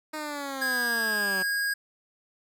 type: linear sweep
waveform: 10% pulse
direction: down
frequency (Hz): 311.1 to 185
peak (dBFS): -24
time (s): 0.13-1.43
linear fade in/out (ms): 10
type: tone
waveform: square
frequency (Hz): 1637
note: G#6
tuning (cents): -25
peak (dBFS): -26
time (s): 0.61-1.74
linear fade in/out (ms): 10
effects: none